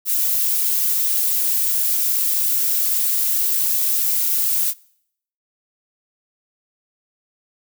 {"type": "noise with flanger", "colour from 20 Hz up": "violet", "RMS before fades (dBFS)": -19, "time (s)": [0.05, 4.74], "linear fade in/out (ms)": 50, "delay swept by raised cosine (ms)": [1.9, 4.5], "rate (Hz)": 1.8, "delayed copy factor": -0.5, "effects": ["noise-tail reverb RT60 0.7 s tail -24 dB re dry"]}